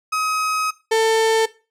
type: tone pair in turn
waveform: 35% pulse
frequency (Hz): 1267 / 445.9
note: D#6 / A4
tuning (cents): +31 / +23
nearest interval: octave + tritone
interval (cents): 1808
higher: first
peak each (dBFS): -17 / -12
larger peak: second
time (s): 0.12-0.71 / 0.91-1.46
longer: first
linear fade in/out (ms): 10
effects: noise-tail reverb RT60 0.3 s tail -18 dB re dry + low-pass 10000 Hz 12 dB/octave